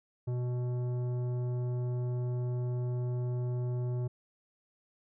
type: tone with tanh clipping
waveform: sine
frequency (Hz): 123.47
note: B2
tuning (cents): 0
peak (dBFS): -32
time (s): 0.27-4.08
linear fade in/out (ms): 10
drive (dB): 12
effects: none